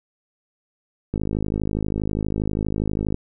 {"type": "click train", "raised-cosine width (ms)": 3, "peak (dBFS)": -11, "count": 106, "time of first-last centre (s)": [1.14, 3.144], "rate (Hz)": 52.4, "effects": []}